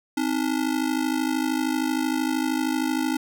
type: ring-modulated tone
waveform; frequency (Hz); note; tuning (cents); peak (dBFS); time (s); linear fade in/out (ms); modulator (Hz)
square; 287.3; D4; -38; -20; 0.17-3.17; 2; 26.5
effects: none